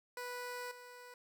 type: tone with level steps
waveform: 15% pulse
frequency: 492.2 Hz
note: B4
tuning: 6 cents flat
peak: -35 / -45 dBFS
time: 0.17-1.14 s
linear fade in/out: 2 ms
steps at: 0.71 s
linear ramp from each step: 5 ms
effects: none